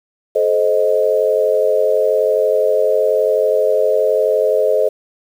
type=chord; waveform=sine; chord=A diminished; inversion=none; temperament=equal with one note detuned; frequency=431.2 / 523.3 / 622.3 Hz; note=A4 / C5 / Eb5; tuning=-35 / 0 / 0 cents; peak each=-16 dBFS; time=0.35-4.89 s; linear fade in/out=10 ms; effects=7-bit